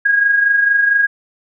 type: tone with amplitude modulation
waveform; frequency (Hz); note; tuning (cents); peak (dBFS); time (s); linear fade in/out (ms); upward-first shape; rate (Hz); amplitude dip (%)
sine; 1639; G#6; -23; -8; 0.05-1.07; 10; sine; 24.4; 50
effects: none